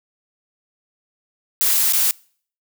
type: noise with dropouts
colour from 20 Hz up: blue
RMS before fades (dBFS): -17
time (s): 1.61-2.11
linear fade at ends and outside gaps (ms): 0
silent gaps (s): 1.924-1.934
effects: noise-tail reverb RT60 0.5 s tail -25 dB re dry